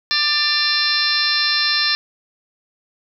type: harmonic tone with a mistuned harmonic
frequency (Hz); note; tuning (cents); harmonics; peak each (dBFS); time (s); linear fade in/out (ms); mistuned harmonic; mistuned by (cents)
592; D5; +14; 2 / 3 / 4 / 5 / 6 / 7 / 8 / 9; -28 / -22 / -28 / -29 / -24 / -20 / -26 / -22; 0.11-1.95; 0; 5; -120
effects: none